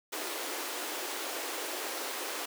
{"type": "high-pass noise", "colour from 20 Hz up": "pink", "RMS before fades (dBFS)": -37, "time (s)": [0.12, 2.46], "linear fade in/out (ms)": 10, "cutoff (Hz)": 300, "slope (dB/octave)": 48, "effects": []}